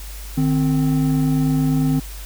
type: tone pair together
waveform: triangle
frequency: 152.11 / 261 Hz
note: D#3 / C4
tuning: -39 / -4 cents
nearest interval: major sixth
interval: 935 cents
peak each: -16 dBFS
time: 0.37-2 s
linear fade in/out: 10 ms
effects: added 50 Hz sine -31 dBFS peak until 2.25 s + white hiss -39 dBFS RMS until 2.25 s